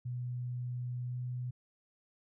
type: tone with pitch glide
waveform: sine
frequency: 123.47 to 124.47 Hz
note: B2 to B2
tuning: 0 to +14 cents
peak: -35 dBFS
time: 0.05-1.51 s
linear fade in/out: 10 ms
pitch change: +14 cents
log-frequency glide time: 1.06-1.17 s
effects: none